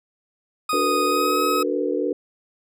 40% pulse tone with pitch glide, 1244 to 1274.5 Hz, D#6 to D#6, -1 to +41 cents, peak -20 dBFS, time 0.69-1.63 s, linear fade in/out 5 ms, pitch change +42 cents, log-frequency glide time 1.04-1.39 s
sine chord, B minor seventh, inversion first, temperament equal with one note detuned, 293.7 / 370 / 450.5 / 493.9 Hz, D4 / F#4 / A4 / B4, 0 / 0 / +41 / 0 cents, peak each -26 dBFS, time 0.73-2.13 s, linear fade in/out 2 ms
effects none

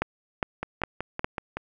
two click trains, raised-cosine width 0.5 ms, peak -15 / -9 dBFS, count 6 / 4, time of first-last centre 0.63-1.57 / 0.02-1.244 s, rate 5.32 / 2.45 Hz, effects none

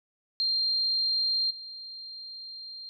sine tone with level steps, 4186 Hz, C8, in tune, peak -24 / -39 dBFS, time 0.4-2.89 s, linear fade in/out 0 ms, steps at 1.5 s, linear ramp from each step 10 ms, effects none

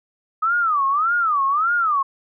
sine tone with vibrato, 1244.5 Hz, D#6, in tune, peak -16 dBFS, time 0.42-2.03 s, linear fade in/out 10 ms, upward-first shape sine, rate 1.7 Hz, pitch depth 240 cents each way, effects none

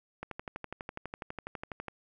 click train, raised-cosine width 0.5 ms, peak -23 dBFS, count 21, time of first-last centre 0.23-1.883 s, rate 12.1 Hz, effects none

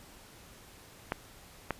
clicks, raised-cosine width 0.5 ms, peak -15 dBFS, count 2, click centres 1.121 / 1.707 s, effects pink hiss -54 dBFS RMS until 1.79 s + resampled to 32000 Hz

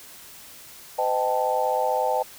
sine chord, A half-diminished seventh, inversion first, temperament equal with one note detuned, 510.7 / 622.3 / 784 / 880 Hz, C5 / Eb5 / G5 / A5, -42 / 0 / 0 / 0 cents, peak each -26 / -27 / -26 / -26 dBFS, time 0.98-2.23 s, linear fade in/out 10 ms, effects white hiss -45 dBFS RMS until 2.38 s

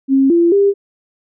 sine tone with pitch steps, 269.7 / 340.8 / 399.8 Hz, C#4 / F4 / G4, -47 / -42 / +34 cents, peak -8 dBFS, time 0.08-0.74 s, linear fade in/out 50 ms, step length 220 ms, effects none

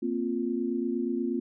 sine chord, Bb suspended second, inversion none, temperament equal, 233.1 / 261.6 / 349.2 Hz, Bb3 / C4 / F4, 0 / 0 / 0 cents, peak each -31 dBFS, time 0.02-1.4 s, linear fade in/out 10 ms, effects none

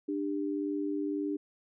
sine tone pair together, 297.4 / 399.2 Hz, D4 / G4, +22 / +32 cents, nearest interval perfect fourth, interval 510 cents, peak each -31 / -36 dBFS, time 0.08-1.37 s, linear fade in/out 10 ms, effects none

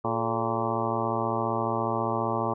harmonic tone with a mistuned harmonic, 114.7 Hz, A#2, 28 cents flat, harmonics 1 / 2 / 3 / 4 / 5 / 6 / 7 / 8 / 9 / 10, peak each -34 / -34 / -34 / -34 / -34 / -34 / -34 / -34 / -34 / -34 dBFS, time 0.04-2.54 s, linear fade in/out 10 ms, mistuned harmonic 4, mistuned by -93 cents, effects none

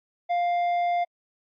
sine tone with tanh clipping, 700 Hz, F5, 4 cents sharp, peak -23 dBFS, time 0.29-1.05 s, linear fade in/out 20 ms, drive 7 dB, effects AAC 64 kbps

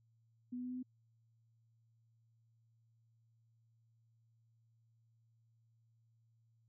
sine tone with pitch steps, 246.9 / 248.6 / 250.3 / 252.1 / 253.8 Hz, B3 / B3 / B3 / B3 / B3, 0 / +12 / +23 / +36 / +47 cents, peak -40 dBFS, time 0.52-0.83 s, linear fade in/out 10 ms, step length 62 ms, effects added 114 Hz sine -70 dBFS peak until 6.68 s

